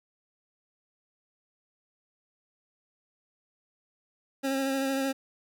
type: tone with vibrato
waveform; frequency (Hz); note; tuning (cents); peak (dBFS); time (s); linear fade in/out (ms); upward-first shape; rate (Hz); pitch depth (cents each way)
25% pulse; 270; C#4; -45; -23; 4.43-5.13; 20; sine; 13; 22
effects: none